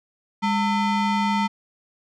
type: ring-modulated tone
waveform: square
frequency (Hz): 555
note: C#5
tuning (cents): +2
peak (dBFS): -17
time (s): 0.42-1.48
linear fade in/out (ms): 20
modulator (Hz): 351
effects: low-pass 4000 Hz 12 dB/octave